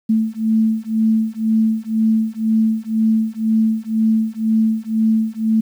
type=beating tone pair; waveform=sine; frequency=220 / 222 Hz; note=A3 / A3; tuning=0 / +16 cents; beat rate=2 Hz; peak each=-17 / -17 dBFS; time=0.09-5.61 s; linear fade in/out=10 ms; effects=8-bit